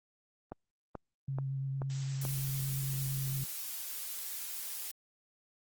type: click train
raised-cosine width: 1 ms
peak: -26 dBFS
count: 5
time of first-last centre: 0.52-2.252 s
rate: 2.31 Hz
type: tone with vibrato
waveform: sine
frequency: 135.3 Hz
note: C#3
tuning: 42 cents flat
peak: -33 dBFS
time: 1.28-3.44 s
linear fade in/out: 5 ms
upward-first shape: triangle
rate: 8.8 Hz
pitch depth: 19 cents each way
type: noise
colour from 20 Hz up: blue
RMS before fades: -40 dBFS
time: 1.9-4.91 s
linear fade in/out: 0 ms
effects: Opus 24 kbps